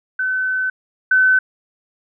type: tone pair in turn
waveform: sine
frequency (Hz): 1518 / 1518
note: F#6 / F#6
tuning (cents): +44 / +44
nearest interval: unison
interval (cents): 0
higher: neither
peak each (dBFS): -17 / -10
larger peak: second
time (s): 0.19-0.7 / 1.11-1.39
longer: first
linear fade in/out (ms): 5
effects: none